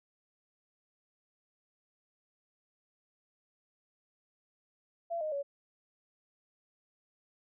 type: tone with pitch steps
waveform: sine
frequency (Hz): 678 / 618.1 / 563.6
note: E5 / D#5 / C#5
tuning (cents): +49 / -12 / +29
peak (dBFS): -32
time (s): 5.1-5.43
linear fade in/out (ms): 20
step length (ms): 110
effects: none